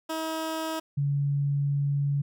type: tone pair in turn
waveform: 15% pulse / sine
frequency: 319.9 / 141.92 Hz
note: D#4 / C#3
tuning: +48 / +41 cents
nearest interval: octave + major second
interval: 1407 cents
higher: first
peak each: -23 dBFS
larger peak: neither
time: 0.09-0.8 / 0.97-2.22 s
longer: second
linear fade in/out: 10 ms
effects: none